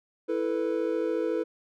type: chord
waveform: triangle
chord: E suspended fourth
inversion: none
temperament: equal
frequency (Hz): 329.6 / 440 / 493.9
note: E4 / A4 / B4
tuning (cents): 0 / 0 / 0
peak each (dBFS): -28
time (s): 0.28-1.44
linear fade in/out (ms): 20
effects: none